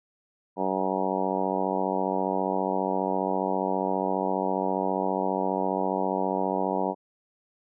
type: harmonic tone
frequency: 94.8 Hz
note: F#2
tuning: 43 cents sharp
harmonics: 2 / 3 / 4 / 5 / 6 / 7 / 8 / 9 / 10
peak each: -33 / -33 / -33 / -33 / -33 / -33 / -33 / -33 / -33 dBFS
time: 0.56-6.95 s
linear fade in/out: 50 ms
effects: none